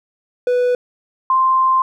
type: tone pair in turn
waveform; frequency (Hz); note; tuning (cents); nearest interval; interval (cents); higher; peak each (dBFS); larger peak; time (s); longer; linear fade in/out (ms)
triangle / sine; 493.9 / 1046.5; B4 / C6; 0 / 0; octave + minor second; 1300; second; -11; neither; 0.47-0.75 / 1.3-1.82; second; 2
effects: none